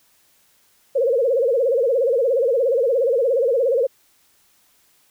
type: tone with vibrato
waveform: sine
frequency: 503 Hz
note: B4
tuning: 32 cents sharp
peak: -15 dBFS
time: 0.95-3.87 s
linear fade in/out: 10 ms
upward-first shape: sine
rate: 17 Hz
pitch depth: 180 cents each way
effects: white hiss -59 dBFS RMS until 5.1 s